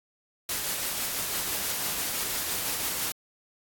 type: noise with tremolo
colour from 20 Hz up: white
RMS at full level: -29 dBFS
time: 0.49-3.12 s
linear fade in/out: 2 ms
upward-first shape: triangle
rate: 6 Hz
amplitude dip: 30%
effects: AAC 64 kbps